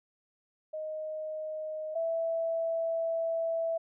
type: tone pair in turn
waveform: sine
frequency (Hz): 622.3 / 659.3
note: D#5 / E5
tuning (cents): 0 / 0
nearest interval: minor second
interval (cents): 100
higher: second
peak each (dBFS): -34 / -28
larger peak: second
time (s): 0.73-1.95 / 1.95-3.78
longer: second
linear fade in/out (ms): 10
effects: none